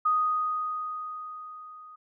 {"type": "tone with level ramp", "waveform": "sine", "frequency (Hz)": 1244.5, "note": "D#6", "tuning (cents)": 0, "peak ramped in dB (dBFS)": [-20, -45], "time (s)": [0.05, 1.96], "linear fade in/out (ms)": 10, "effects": []}